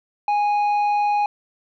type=tone with tanh clipping; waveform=sine; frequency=827 Hz; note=G#5; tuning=8 cents flat; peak=-18 dBFS; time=0.28-1.26 s; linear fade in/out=2 ms; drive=6 dB; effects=none